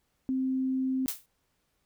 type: tone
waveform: sine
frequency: 261.6 Hz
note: C4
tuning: in tune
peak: -26 dBFS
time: 0.29-1.06 s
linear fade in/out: 0 ms
type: noise with exponential decay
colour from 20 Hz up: blue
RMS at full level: -28 dBFS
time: 1.08-1.26 s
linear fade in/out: 1 ms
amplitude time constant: 37 ms
effects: pink hiss -75 dBFS RMS until 1.85 s